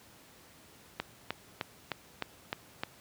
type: click train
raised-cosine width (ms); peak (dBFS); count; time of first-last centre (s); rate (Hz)
0.3; -16; 7; 1-2.835; 3.27
effects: pink hiss -57 dBFS RMS until 3 s + high-pass 80 Hz 12 dB/octave